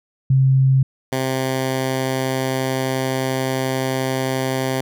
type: tone pair in turn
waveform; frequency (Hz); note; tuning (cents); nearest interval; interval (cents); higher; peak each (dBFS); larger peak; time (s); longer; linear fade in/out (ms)
sine / 10% pulse; 133.1 / 131.42; C3 / C3; +30 / +8; unison; 22; first; -11; neither; 0.3-0.83 / 1.12-4.81; second; 5
effects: none